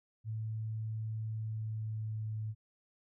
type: tone with pitch glide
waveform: sine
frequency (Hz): 110 to 108.67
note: A2 to A2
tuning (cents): 0 to -21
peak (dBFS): -35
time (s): 0.24-2.55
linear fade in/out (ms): 50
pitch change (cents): -21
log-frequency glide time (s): 1.26-2.39
effects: none